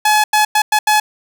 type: tone bursts at uneven times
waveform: sawtooth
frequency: 850 Hz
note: G#5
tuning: 40 cents sharp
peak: -6 dBFS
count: 5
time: 0.05-0.24 / 0.33-0.45 / 0.55-0.62 / 0.72-0.79 / 0.87-1 s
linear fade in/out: 5 ms
effects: none